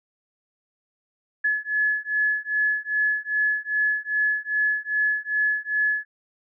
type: beating tone pair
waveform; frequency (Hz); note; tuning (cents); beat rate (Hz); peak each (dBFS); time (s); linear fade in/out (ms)
sine; 1706 / 1708.5; G#6 / G#6; +46 / +49; 2.5; -24; 1.44-6.05; 10
effects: none